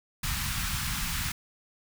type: band-stop noise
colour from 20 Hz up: pink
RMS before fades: -31 dBFS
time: 0.23-1.32 s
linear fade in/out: 5 ms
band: 190 to 1100 Hz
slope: 24 dB/octave
effects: none

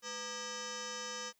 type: tone with frequency modulation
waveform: sine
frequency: 2349 Hz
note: D7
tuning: in tune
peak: -39 dBFS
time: 0.02-1.33 s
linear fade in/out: 50 ms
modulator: 712 Hz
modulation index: 5.9
effects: white hiss -75 dBFS RMS until 1.39 s

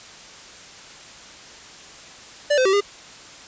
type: tone with pitch steps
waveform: square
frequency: 585 / 514 / 384.6 / 405.5 Hz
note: D5 / C5 / G4 / G#4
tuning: -7 / -31 / -33 / -41 cents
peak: -16 dBFS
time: 2.5-2.808 s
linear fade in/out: 10 ms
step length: 77 ms
effects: white hiss -42 dBFS RMS until 3.47 s + resampled to 16000 Hz

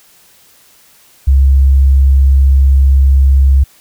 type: tone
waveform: sine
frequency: 67.7 Hz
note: C#2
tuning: 40 cents flat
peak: -4 dBFS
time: 1.27-3.64 s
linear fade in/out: 10 ms
effects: white hiss -46 dBFS RMS until 3.8 s

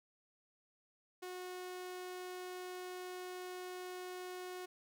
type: tone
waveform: sawtooth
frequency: 364.5 Hz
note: F#4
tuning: 26 cents flat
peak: -40 dBFS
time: 1.22-4.66 s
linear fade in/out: 10 ms
effects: none

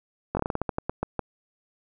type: slowing click train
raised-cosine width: 1 ms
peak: -12 dBFS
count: 13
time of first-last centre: 0.35-1.193 s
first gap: 20 ms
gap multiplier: 1.21
effects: none

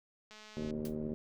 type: click train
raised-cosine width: 0.2 ms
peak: -36 dBFS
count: 86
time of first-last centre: 0.31-0.707 s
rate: 214 Hz
type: harmonic tone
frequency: 76.5 Hz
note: D#2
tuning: 29 cents flat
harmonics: 2 / 3 / 4 / 5 / 6 / 7 / 8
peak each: -45 / -38 / -48 / -42 / -50 / -50 / -51 dBFS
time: 0.57-1.14 s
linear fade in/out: 0 ms
type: low-pass noise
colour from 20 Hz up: pink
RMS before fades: -48 dBFS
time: 0.59-1.14 s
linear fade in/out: 10 ms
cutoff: 440 Hz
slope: 12 dB/octave
type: noise with exponential decay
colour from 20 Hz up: white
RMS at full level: -45 dBFS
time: 0.85-0.96 s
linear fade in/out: 1 ms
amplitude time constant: 22 ms
effects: none

